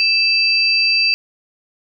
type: tone pair together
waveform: sine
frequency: 2637 / 4680 Hz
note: E7 / D8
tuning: 0 / -7 cents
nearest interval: minor seventh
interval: 993 cents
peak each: -15 dBFS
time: 0-1.14 s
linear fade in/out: 0 ms
effects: none